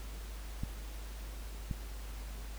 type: clicks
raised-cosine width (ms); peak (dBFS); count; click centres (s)
5; -24; 2; 0.635 / 1.712
effects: added 51 Hz sine -41 dBFS peak until 2.58 s + pink hiss -52 dBFS RMS until 2.58 s